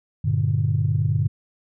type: chord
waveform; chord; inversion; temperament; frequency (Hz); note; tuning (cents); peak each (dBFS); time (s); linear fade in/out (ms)
sine; G minor; none; just; 98 / 117.6 / 147; G2 / Bb2 / D3; 0 / +16 / +2; -22; 0.24-1.28; 10
effects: tanh soft clip ceiling -9 dBFS